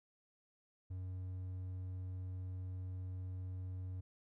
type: tone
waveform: triangle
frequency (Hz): 92.4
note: F#2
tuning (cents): -2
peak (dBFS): -39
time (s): 0.9-4.01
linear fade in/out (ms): 10
effects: none